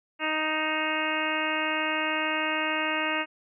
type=harmonic tone with a mistuned harmonic; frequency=311.1 Hz; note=D#4; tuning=in tune; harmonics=1 / 2 / 3 / 4 / 5 / 6 / 7 / 8 / 9; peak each=-34 / -34 / -34 / -34 / -34 / -34 / -34 / -34 / -34 dBFS; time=0.19-3.26 s; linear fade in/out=50 ms; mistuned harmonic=8; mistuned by=+32 cents; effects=none